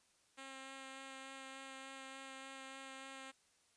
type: tone with vibrato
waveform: 5% pulse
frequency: 267.8 Hz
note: C4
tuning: 40 cents sharp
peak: -38 dBFS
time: 0.37-3.32 s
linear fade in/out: 20 ms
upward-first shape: sine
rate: 3.4 Hz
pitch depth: 11 cents each way
effects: white hiss -73 dBFS RMS until 3.76 s + resampled to 22050 Hz